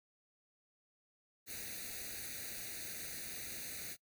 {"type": "noise with comb filter", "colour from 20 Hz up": "white", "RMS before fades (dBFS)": -45, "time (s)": [1.46, 3.97], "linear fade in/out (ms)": 50, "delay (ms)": 0.47, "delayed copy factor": 0.9, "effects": ["noise-tail reverb RT60 0.1 s tail -23 dB re dry"]}